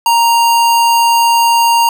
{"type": "tone", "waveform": "square", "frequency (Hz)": 932.3, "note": "A#5", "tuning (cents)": 0, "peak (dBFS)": -8, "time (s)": [0.06, 1.89], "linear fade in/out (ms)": 2, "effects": []}